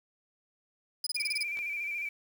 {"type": "tone bursts", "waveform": "35% pulse", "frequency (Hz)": 4978, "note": "D#8", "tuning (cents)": 0, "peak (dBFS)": -28, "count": 8, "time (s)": [1.04, 1.431], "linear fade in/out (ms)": 5, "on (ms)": 27, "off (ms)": 25}
{"type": "tone with vibrato", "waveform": "sine", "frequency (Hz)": 2349, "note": "D7", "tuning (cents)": 0, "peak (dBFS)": -32, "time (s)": [1.16, 2.09], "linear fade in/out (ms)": 5, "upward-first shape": "square", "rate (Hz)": 14, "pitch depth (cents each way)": 35}
{"type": "clicks", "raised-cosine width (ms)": 0.2, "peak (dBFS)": -29, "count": 2, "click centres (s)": [1.572, 1.59]}
{"effects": ["9-bit"]}